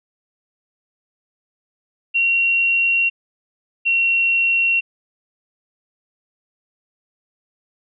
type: tone pair in turn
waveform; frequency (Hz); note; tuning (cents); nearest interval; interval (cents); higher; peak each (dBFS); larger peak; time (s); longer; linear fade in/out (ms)
sine; 2744 / 2733; F7 / F7; -31 / -38; unison; 7; first; -14; neither; 2.14-3.1 / 3.85-4.81; neither; 20
effects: none